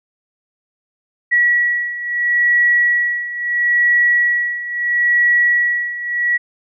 sine beating tone pair, 1928 / 1928.75 Hz, B6 / B6, -42 / -41 cents, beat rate 0.75 Hz, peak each -18 / -14 dBFS, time 1.31-6.38 s, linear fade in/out 20 ms, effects none

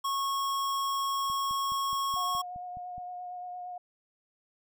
square tone, 1097 Hz, C#6, 18 cents flat, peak -29 dBFS, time 0.04-2.42 s, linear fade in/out 10 ms
click train, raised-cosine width 5 ms, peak -37 dBFS, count 9, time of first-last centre 1.3-2.981 s, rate 4.76 Hz
sine tone with vibrato, 720 Hz, F#5, 47 cents flat, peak -37 dBFS, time 2.16-3.78 s, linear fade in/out 5 ms, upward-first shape sine, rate 8.7 Hz, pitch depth 16 cents each way
effects none

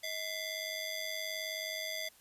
15% pulse ring-modulated tone, 1367 Hz, F6, 37 cents flat, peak -27 dBFS, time 0.03-2.09 s, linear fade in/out 10 ms, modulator 733 Hz, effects white hiss -62 dBFS RMS until 2.2 s + resampled to 32000 Hz

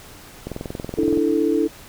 click train, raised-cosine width 2 ms, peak -15 dBFS, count 16, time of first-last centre 0.47-1.174 s, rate 21.3 Hz
sine chord, D suspended second, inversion none, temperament equal, 293.7 / 329.6 / 440 Hz, D4 / E4 / A4, 0 / 0 / 0 cents, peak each -21 / -20 / -21 dBFS, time 0.97-1.68 s, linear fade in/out 20 ms
effects pink hiss -43 dBFS RMS until 1.88 s

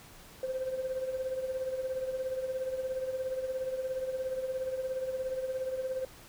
sine tone with tremolo, 520 Hz, C5, 11 cents flat, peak -27 dBFS, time 0.43-6.05 s, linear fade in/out 2 ms, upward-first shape triangle, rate 17 Hz, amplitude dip 75%, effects tanh soft clip ceiling -27 dBFS + pink hiss -53 dBFS RMS until 6.28 s

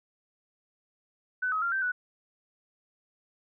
sine tone with pitch steps, 1502 / 1273 / 1387 / 1558 / 1479 Hz, F#6 / D#6 / F6 / G6 / F#6, +26 / +39 / -12 / -11 / -1 cents, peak -26 dBFS, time 1.42-1.92 s, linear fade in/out 10 ms, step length 100 ms, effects none

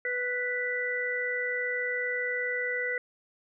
harmonic tone, 493.9 Hz, B4, in tune, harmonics 1 / 3 / 4, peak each -34 / -35 / -30 dBFS, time 0.05-2.98 s, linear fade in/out 2 ms, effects none

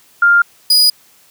sine / 40% pulse tone pair in turn, 1400 / 4929 Hz, F6 / D#8, +4 / -17 cents, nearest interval octave + minor seventh, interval 2179 cents, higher second, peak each -6 dBFS, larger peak neither, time 0.22-0.42 / 0.7-0.9 s, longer neither, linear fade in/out 5 ms, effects white hiss -49 dBFS RMS until 1.3 s + high-pass 80 Hz 12 dB/octave

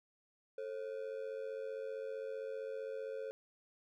triangle ring-modulated tone, 490 Hz, B4, 14 cents flat, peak -35 dBFS, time 0.58-3.31 s, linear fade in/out 0 ms, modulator 47.7 Hz, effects none

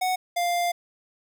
square tone pair in turn, 740 / 698.5 Hz, F#5 / F5, 0 / 0 cents, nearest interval minor second, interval 100 cents, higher first, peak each -23 dBFS, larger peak neither, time 0.01-0.16 / 0.36-0.72 s, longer second, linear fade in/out 10 ms, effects none

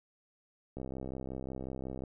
click train, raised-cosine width 2 ms, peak -27 dBFS, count 84, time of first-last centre 0.77-2.037 s, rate 65.5 Hz, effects none

